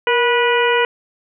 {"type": "harmonic tone with a mistuned harmonic", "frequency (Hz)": 488.5, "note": "B4", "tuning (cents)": -19, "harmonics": [1, 2, 3, 4, 5, 6], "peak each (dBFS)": [-16, -19, -21, -22, -23, -24], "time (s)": [0.07, 0.85], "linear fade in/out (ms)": 2, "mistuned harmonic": 1, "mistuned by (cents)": -55, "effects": []}